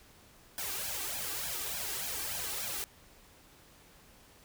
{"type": "noise with flanger", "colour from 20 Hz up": "white", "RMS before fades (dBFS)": -37, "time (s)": [0.58, 2.84], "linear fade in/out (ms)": 0, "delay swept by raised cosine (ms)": [1.2, 2.6], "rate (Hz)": 3.4, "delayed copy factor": 1, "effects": ["pink hiss -59 dBFS RMS until 4.44 s"]}